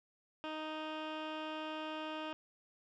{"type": "tone with low-pass filter", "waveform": "15% pulse", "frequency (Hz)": 311.1, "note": "D#4", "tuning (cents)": 0, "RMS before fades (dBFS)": -42, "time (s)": [0.44, 2.33], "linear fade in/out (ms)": 0, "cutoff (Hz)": 2700, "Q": 2.1, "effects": []}